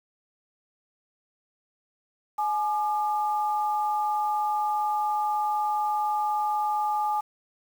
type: tone pair together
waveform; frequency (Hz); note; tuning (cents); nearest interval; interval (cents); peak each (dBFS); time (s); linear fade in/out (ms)
sine; 844.1 / 1200; G#5 / D6; +28 / +37; tritone; 609; -24 / -31; 2.38-7.21; 10
effects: 8-bit